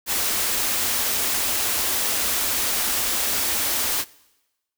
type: band-stop noise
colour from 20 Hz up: white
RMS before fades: -23 dBFS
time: 0.06-4.05 s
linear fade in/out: 50 ms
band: 110 to 190 Hz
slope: 96 dB/octave
effects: noise-tail reverb RT60 1.0 s tail -22 dB re dry